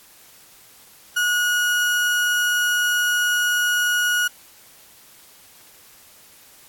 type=tone; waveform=35% pulse; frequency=1452 Hz; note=F#6; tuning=33 cents flat; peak=-16 dBFS; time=1.16-4.28 s; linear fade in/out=10 ms; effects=white hiss -49 dBFS RMS until 6.68 s + AAC 64 kbps